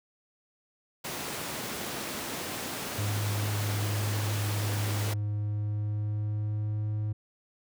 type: high-pass noise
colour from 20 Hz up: pink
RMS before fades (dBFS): -36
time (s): 1.04-5.14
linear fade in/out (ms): 10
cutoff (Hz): 150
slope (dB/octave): 12
type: tone with pitch glide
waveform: triangle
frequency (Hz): 103.83 to 106.32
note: G#2 to G#2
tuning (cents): 0 to +41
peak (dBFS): -26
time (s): 2.98-7.13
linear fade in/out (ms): 10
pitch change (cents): +41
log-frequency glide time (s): 4.97-6.91
effects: none